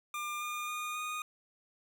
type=tone with pitch steps; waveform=25% pulse; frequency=1200 / 1211.1 / 1222.4 / 1233.7 Hz; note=D6 / D#6 / D#6 / D#6; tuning=+37 / -47 / -31 / -15 cents; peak=-32 dBFS; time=0.14-1.22 s; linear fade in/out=2 ms; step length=270 ms; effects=none